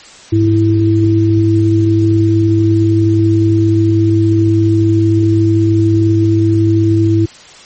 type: tone pair together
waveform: sine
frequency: 103.82 / 329.6 Hz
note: G#2 / E4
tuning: 0 / 0 cents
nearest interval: octave + minor sixth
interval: 2000 cents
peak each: -10 dBFS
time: 0.32-7.26 s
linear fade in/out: 10 ms
effects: white hiss -37 dBFS RMS until 7.65 s + MP3 32 kbps